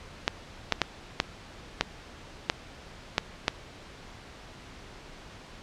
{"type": "clicks", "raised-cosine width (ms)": 0.2, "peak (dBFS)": -4, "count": 8, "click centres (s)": [0.279, 0.723, 0.817, 1.201, 1.81, 2.499, 3.181, 3.481], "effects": ["pink hiss -47 dBFS RMS until 5.62 s", "low-pass 5000 Hz 12 dB/octave"]}